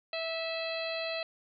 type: harmonic tone with a mistuned harmonic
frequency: 654 Hz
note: E5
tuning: 14 cents flat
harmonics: 1 / 2 / 3 / 4 / 5 / 6 / 7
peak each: -35 / -46 / -44 / -39 / -46 / -40 / -49 dBFS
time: 0.13-1.23 s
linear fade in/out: 2 ms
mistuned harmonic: 6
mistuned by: +62 cents
effects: none